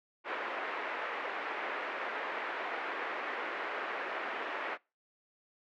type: band-pass noise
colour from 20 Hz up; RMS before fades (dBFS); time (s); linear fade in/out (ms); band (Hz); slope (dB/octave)
white; -38; 0.24-4.78; 50; 340 to 2100; 24
effects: noise-tail reverb RT60 0.3 s tail -26 dB re dry